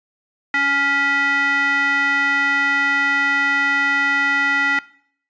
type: tone with band-pass filter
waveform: square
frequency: 280 Hz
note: C#4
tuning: 18 cents sharp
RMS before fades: -18 dBFS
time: 0.54-4.79 s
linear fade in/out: 2 ms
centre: 1800 Hz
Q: 6.7
effects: noise-tail reverb RT60 0.6 s tail -20 dB re dry + resampled to 16000 Hz